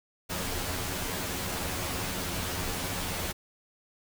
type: noise with comb filter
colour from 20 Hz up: pink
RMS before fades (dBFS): -33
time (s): 0.29-3.33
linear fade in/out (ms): 20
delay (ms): 11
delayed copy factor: +0.7
effects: none

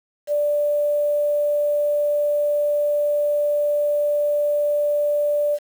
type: tone with quantisation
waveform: sine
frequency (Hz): 587.3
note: D5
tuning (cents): 0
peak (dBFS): -17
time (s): 0.27-5.59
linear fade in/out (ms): 50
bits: 7
effects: none

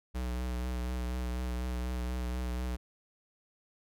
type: tone with vibrato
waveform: square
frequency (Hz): 61.74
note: B1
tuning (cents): 0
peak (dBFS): -33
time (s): 0.14-2.77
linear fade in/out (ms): 20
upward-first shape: triangle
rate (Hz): 4.1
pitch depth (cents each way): 35
effects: none

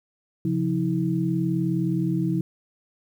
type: tone cluster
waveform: sine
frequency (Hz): 134.6 / 174 / 321.4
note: C3 / F3 / E4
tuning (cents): +49 / -6 / -44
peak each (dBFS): -27 / -24 / -26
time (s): 0.45-2.41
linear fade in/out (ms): 2
effects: 9-bit

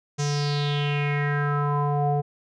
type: tone with low-pass filter sweep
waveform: square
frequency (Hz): 145.2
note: D3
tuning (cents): -19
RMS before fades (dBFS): -24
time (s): 0.18-2.22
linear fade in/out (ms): 20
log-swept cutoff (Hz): 6500 to 620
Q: 5
effects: none

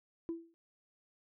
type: tone with exponential decay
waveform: sine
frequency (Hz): 332.8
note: E4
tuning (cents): +17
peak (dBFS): -31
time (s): 0.29-0.54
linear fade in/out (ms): 0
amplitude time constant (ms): 54
effects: tanh soft clip ceiling -31 dBFS

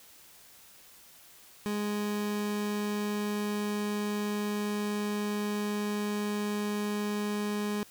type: tone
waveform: 30% pulse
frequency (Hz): 207.7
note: G#3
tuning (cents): 0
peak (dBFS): -27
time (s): 1.66-7.83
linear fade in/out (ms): 0
effects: white hiss -55 dBFS RMS until 7.9 s

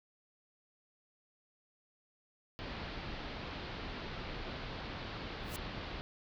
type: low-pass noise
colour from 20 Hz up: pink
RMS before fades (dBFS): -43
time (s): 2.59-6.01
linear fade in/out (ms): 0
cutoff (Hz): 4600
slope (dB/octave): 48
type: noise with exponential growth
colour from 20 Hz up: white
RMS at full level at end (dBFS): -42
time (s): 5.42-5.56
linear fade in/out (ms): 0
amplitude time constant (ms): 30
effects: none

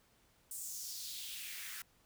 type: noise with high-pass filter sweep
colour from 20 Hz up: white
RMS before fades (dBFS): -45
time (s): 0.51-1.82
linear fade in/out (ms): 2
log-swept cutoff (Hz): 8600 to 1500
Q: 2.7
effects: pink hiss -70 dBFS RMS until 2.05 s

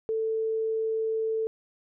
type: tone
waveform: sine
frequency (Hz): 443.5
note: A4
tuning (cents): +14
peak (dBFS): -25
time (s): 0.09-1.47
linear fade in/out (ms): 0
effects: none

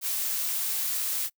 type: noise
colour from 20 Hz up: blue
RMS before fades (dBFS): -29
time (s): 0.01-1.3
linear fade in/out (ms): 50
effects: noise-tail reverb RT60 0.1 s tail -25 dB re dry

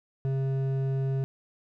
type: tone with hard clipping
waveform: triangle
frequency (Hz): 134.6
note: C3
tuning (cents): +49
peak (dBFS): -27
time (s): 0.25-1.24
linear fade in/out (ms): 0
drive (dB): 12
effects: none

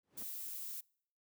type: noise with exponential growth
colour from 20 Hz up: brown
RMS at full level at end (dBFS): -43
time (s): 0.03-0.23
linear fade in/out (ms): 5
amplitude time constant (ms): 42
type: noise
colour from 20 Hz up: violet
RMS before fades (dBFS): -44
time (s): 0.17-0.81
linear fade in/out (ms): 10
effects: noise-tail reverb RT60 0.6 s tail -26 dB re dry + high-pass 200 Hz 12 dB/octave

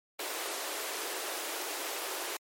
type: high-pass noise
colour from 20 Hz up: pink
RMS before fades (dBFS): -37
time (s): 0.19-2.37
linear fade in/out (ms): 5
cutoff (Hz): 330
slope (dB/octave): 48
effects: MP3 64 kbps

